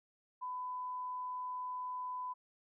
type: tone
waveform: sine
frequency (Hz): 1002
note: B5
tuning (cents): +25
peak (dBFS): -38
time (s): 0.41-2.34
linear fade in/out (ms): 20
effects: none